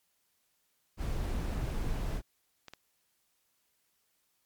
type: noise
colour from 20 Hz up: brown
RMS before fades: -33 dBFS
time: 0.97-2.22 s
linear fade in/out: 50 ms
type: clicks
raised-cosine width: 0.2 ms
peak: -28 dBFS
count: 2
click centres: 2.683 / 2.736 s
effects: white hiss -75 dBFS RMS until 4.45 s + MP3 96 kbps